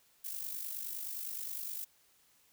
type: noise with amplitude modulation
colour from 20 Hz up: violet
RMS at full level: -38 dBFS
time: 0.24-1.85 s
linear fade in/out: 10 ms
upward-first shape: sine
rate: 49.7 Hz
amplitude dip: 60%
effects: white hiss -68 dBFS RMS until 2.52 s